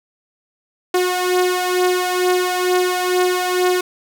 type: beating tone pair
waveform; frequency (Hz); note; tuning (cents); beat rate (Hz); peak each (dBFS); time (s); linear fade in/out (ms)
sawtooth; 362.3 / 364.5; F#4 / F#4; -36 / -26; 2.2; -13 / -17; 0.94-3.81; 5
effects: none